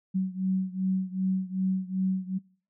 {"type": "beating tone pair", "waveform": "sine", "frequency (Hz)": [187.3, 189.9], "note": ["F#3", "F#3"], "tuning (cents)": [21, 45], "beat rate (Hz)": 2.6, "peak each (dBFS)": [-27, -30], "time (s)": [0.14, 2.39], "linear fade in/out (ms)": 20, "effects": ["noise-tail reverb RT60 0.5 s tail -25 dB re dry"]}